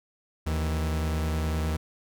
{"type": "tone pair together", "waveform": "45% pulse", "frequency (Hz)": [77.78, 165.29], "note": ["D#2", "E3"], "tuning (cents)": [0, 5], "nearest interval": "octave + minor second", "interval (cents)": 1305, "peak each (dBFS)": [-26, -34], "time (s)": [0.46, 1.77], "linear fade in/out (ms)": 10, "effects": []}